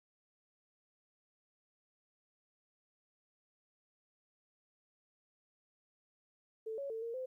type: tone with pitch steps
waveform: sine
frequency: 442.2 / 557 / 447.9 / 463 / 515 Hz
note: A4 / C#5 / A4 / A#4 / C5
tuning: +9 / +8 / +31 / -12 / -28 cents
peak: -38 dBFS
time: 6.66-7.26 s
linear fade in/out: 10 ms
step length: 120 ms
effects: 13-bit